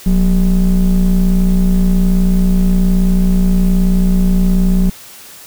triangle ring-modulated tone, 106.5 Hz, G#2, 44 cents sharp, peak -3 dBFS, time 0.06-4.9 s, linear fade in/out 5 ms, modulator 77.1 Hz, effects white hiss -36 dBFS RMS until 5.46 s

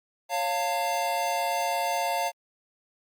square chord, Db augmented, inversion none, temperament equal with one note detuned, 554.4 / 698.5 / 898.5 Hz, Db5 / F5 / A5, 0 / 0 / +36 cents, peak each -34 / -29 / -30 dBFS, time 0.29-2.32 s, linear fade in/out 50 ms, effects Opus 48 kbps

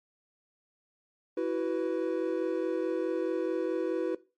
triangle chord, E suspended second, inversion none, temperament equal with one note detuned, 329.6 / 374.3 / 493.9 Hz, E4 / F#4 / B4, 0 / +20 / 0 cents, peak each -30 dBFS, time 1.37-4.15 s, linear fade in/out 5 ms, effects noise-tail reverb RT60 0.3 s tail -19 dB re dry + MP3 48 kbps

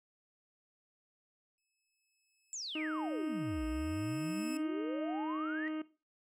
15% pulse tone with exponential growth, 2594 Hz, E7, 28 cents flat, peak -38 dBFS, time 1.58-4.57 s, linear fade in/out 1 ms, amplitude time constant 650 ms
sine exponential two-way sweep, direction down then up, 7660 to 55.3 to 1948 Hz, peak -39 dBFS, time 2.53-5.68 s, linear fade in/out 0 ms, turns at 3.65 s
harmonic tone, 311.1 Hz, D#4, in tune, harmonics 1 / 2 / 3 / 4 / 5 / 6 / 7 / 8 / 9 / 10, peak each -36 / -48 / -58 / -51 / -57 / -62 / -56 / -64 / -57 / -64 dBFS, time 2.75-5.82 s, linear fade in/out 5 ms
effects noise-tail reverb RT60 0.3 s tail -17 dB re dry

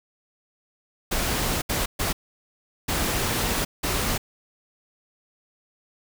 pink noise bursts at uneven times, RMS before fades -25 dBFS, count 5, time 1.11-1.62 / 1.69-1.86 / 1.99-2.13 / 2.88-3.65 / 3.83-4.18 s, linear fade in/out 10 ms, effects none

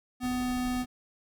square tone, 250 Hz, B3, 21 cents sharp, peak -29 dBFS, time 0.2-0.86 s, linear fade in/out 50 ms
brown noise with tremolo, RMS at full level -41 dBFS, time 0.23-0.85 s, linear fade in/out 2 ms, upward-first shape square, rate 12 Hz, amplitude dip 35%
effects none

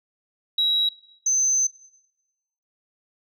sine tone pair in turn, 3866 / 6169 Hz, B7 / G8, -38 / -29 cents, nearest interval minor sixth, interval 809 cents, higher second, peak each -17 dBFS, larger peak neither, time 0.58-0.89 / 1.26-1.67 s, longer second, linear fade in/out 5 ms, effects noise-tail reverb RT60 1.0 s tail -20 dB re dry + tanh soft clip ceiling -13 dBFS

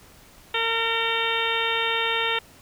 harmonic tone with a mistuned harmonic, 456.7 Hz, A#4, 36 cents flat, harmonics 1 / 2 / 3 / 4 / 5 / 6 / 7 / 8, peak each -30 / -30 / -30 / -30 / -30 / -30 / -30 / -30 dBFS, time 0.54-2.39 s, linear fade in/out 5 ms, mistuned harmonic 7, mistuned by -41 cents, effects pink hiss -51 dBFS RMS until 2.61 s

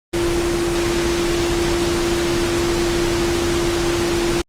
sine tone in noise, 343.5 Hz, F4, 29 cents flat, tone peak -18 dBFS, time 0.13-4.42 s, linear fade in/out 10 ms, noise pink, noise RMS -22 dBFS, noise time 0.13-4.42 s, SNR +1 dB, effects low-pass 8000 Hz 12 dB/octave + Opus 24 kbps

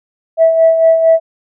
sine tone with tremolo, 653 Hz, E5, 17 cents flat, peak -3 dBFS, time 0.37-1.2 s, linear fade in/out 50 ms, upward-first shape sine, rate 4.4 Hz, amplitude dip 55%, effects tanh soft clip ceiling 0 dBFS

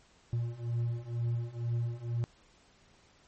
triangle beating tone pair, 116.9 / 119 Hz, A#2 / A#2, +5 / +36 cents, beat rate 2.1 Hz, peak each -33 / -31 dBFS, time 0.33-2.24 s, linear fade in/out 0 ms, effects pink hiss -63 dBFS RMS until 3.27 s + MP3 32 kbps

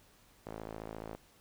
sawtooth tone with band-pass filter, 54.4 Hz, A1, 19 cents flat, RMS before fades -45 dBFS, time 0.46-1.16 s, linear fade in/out 5 ms, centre 580 Hz, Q 0.98, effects pink hiss -64 dBFS RMS until 1.4 s

